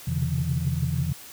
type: tone cluster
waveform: sine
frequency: 84 / 128.9 / 135.4 / 147.1 / 166.8 Hz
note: E2 / C3 / C#3 / D3 / E3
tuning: +33 / -26 / -40 / +3 / +21 cents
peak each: -29 dBFS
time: 0.07-1.13 s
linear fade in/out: 10 ms
effects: tanh soft clip ceiling -13 dBFS + white hiss -44 dBFS RMS until 1.32 s